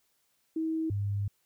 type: tone pair in turn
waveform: sine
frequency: 320.7 / 101.01 Hz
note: E4 / G#2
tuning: -48 / -48 cents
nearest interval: octave + minor sixth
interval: 2000 cents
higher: first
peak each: -28 dBFS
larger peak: neither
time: 0.56-0.9 / 0.9-1.28 s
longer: second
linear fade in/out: 5 ms
effects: white hiss -73 dBFS RMS until 1.45 s